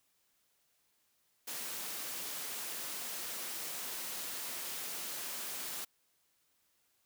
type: high-pass noise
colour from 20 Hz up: white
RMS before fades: -41 dBFS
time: 1.47-5.85 s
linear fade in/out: 10 ms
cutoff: 180 Hz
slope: 12 dB/octave
effects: white hiss -75 dBFS RMS until 7.05 s